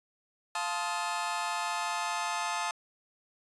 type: chord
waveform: sawtooth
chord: F dominant seventh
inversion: none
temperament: just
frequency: 698.5 / 873.1 / 1047.7 / 1257.2 Hz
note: F5 / A5 / C6 / Eb6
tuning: 0 / -14 / +2 / +18 cents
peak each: -34 / -30 / -34 / -33 dBFS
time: 0.55-2.71 s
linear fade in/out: 2 ms
effects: resampled to 22050 Hz